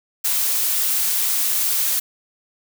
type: noise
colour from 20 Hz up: blue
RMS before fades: -20 dBFS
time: 0.24-2 s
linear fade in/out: 10 ms
effects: none